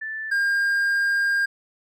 sine / triangle tone pair in turn, 1760 / 1608.2 Hz, A6 / G6, 0 / +44 cents, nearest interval major second, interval 156 cents, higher first, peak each -28 / -17 dBFS, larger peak second, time 0.01-0.31 / 0.31-1.46 s, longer second, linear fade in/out 10 ms, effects none

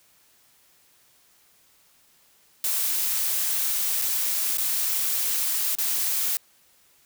blue noise with dropouts, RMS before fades -25 dBFS, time 2.64-6.37 s, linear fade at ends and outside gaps 1 ms, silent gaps 4.016-4.02 / 4.572-4.582 / 5.752-5.785 s, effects white hiss -60 dBFS RMS until 7.05 s

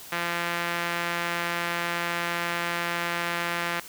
sawtooth tone with band-pass filter, 171.8 Hz, F3, 28 cents flat, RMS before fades -29 dBFS, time 0.12-3.8 s, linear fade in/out 5 ms, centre 1900 Hz, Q 1.2, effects white hiss -44 dBFS RMS until 3.88 s

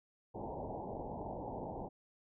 white low-pass noise, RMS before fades -43 dBFS, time 0.34-1.89 s, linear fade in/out 20 ms, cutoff 920 Hz, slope 96 dB/octave, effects none

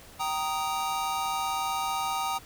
square chord, Eb major, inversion first, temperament just, 777.8 / 933.4 / 1244.5 Hz, G5 / Bb5 / Eb6, -14 / +2 / 0 cents, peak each -33 dBFS, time 0.19-2.39 s, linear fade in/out 20 ms, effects pink hiss -50 dBFS RMS until 2.45 s

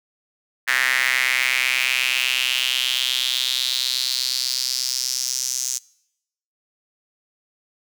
square tone with high-pass filter sweep, 64.1 Hz, C2, 35 cents flat, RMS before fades -22 dBFS, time 0.67-5.79 s, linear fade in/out 20 ms, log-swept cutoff 1800 to 6400 Hz, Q 4.3, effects noise-tail reverb RT60 0.8 s tail -24 dB re dry

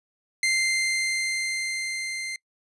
sawtooth tone with level ramp, 2088 Hz, C7, 4 cents flat, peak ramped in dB -17 to -27 dBFS, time 0.43-2.36 s, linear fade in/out 2 ms, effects noise-tail reverb RT60 0.1 s tail -24 dB re dry + resampled to 24000 Hz

